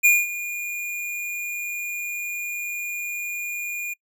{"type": "tone with ADSR envelope", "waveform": "square", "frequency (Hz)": 2427, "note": "D#7", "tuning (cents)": -44, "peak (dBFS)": -12, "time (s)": [0.03, 3.94], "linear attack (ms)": 23, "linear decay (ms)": 210, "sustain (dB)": -16, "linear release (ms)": 11, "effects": ["noise-tail reverb RT60 0.1 s tail -24 dB re dry"]}